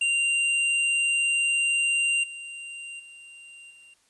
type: tone with level steps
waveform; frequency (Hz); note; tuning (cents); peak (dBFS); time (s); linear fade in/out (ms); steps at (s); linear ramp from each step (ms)
square; 2777; F7; -10; -22 / -37 / -45 / -50; 0.01-3.94; 5; 2.23 / 2.99 / 3.7; 10
effects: white hiss -65 dBFS RMS until 4.09 s + resampled to 24000 Hz